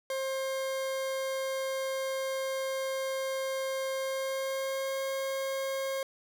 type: tone with pitch glide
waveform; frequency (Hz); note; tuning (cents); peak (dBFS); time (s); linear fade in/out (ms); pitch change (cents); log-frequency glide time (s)
40% pulse; 532 to 538.2; C5 to C5; +29 to +49; -30; 0.1-6.03; 2; +20; 3.97-5.01
effects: none